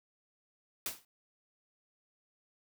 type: noise with exponential decay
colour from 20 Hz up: white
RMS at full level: -33 dBFS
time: 0.86-1.05 s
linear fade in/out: 2 ms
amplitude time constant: 41 ms
effects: none